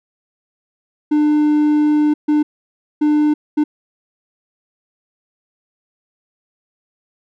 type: tone bursts at uneven times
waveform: triangle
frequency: 299.7 Hz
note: D4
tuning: 35 cents sharp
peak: -9 dBFS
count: 4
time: 1.11-2.14 / 2.28-2.43 / 3.01-3.34 / 3.57-3.64 s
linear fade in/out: 10 ms
effects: none